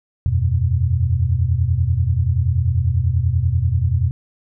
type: chord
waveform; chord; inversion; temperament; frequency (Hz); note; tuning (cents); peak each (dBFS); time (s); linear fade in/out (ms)
sine; E suspended second; none; just; 82.41 / 92.71 / 123.61; E2 / F#2 / B2; 0 / +4 / +2; -19; 0.26-4.11; 0
effects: none